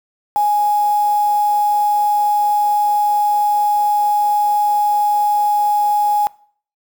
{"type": "tone with quantisation", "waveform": "sine", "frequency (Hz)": 830.6, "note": "G#5", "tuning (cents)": 0, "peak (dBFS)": -12, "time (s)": [0.36, 6.27], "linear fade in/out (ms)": 0, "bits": 5, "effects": ["noise-tail reverb RT60 0.5 s tail -22 dB re dry"]}